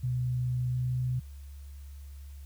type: tone with pitch glide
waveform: sine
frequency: 125.1 to 126.41 Hz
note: B2 to B2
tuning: +23 to +41 cents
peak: -27 dBFS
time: 0.03-1.2 s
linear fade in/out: 10 ms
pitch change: +18 cents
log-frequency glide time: 0.69-0.84 s
effects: added 70 Hz sine -42 dBFS peak until 2.45 s + white hiss -62 dBFS RMS until 2.45 s